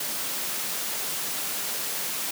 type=high-pass noise; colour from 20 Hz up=white; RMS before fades=-30 dBFS; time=0-2.31 s; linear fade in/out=5 ms; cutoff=140 Hz; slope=24 dB/octave; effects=none